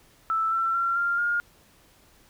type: tone with pitch steps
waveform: sine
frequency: 1320 / 1343.8 / 1368.1 / 1392.8 / 1418 Hz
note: E6 / E6 / F6 / F6 / F6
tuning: +2 / +33 / -36 / -5 / +26 cents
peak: -22 dBFS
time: 0.3-1.4 s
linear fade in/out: 0 ms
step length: 220 ms
effects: pink hiss -58 dBFS RMS until 2.29 s